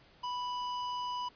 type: tone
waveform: square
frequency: 987.8 Hz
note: B5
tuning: in tune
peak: -35 dBFS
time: 0.23-1.29 s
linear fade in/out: 10 ms
effects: pink hiss -61 dBFS RMS until 1.35 s + resampled to 11025 Hz